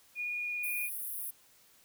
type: tone with vibrato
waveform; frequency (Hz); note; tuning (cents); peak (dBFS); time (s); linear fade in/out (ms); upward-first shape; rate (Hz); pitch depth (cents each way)
sine; 2443; D#7; -32; -33; 0.15-0.9; 50; sine; 18; 10
type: high-pass noise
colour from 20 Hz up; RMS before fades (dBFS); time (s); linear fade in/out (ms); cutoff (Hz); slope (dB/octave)
pink; -39; 0.63-1.31; 10; 9700; 96
effects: white hiss -63 dBFS RMS until 1.84 s